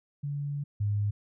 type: tone pair in turn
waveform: sine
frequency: 143.5 / 103.01 Hz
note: D3 / G#2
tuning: -40 / -14 cents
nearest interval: tritone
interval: 574 cents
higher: first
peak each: -30 / -25 dBFS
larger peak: second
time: 0.23-0.64 / 0.8-1.11 s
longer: first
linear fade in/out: 10 ms
effects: none